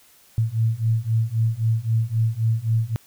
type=beating tone pair; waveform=sine; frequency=110.8 / 114.6 Hz; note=A2 / A#2; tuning=+13 / -29 cents; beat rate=3.8 Hz; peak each=-22 / -21 dBFS; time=0.38-2.96 s; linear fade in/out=0 ms; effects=white hiss -54 dBFS RMS until 3.06 s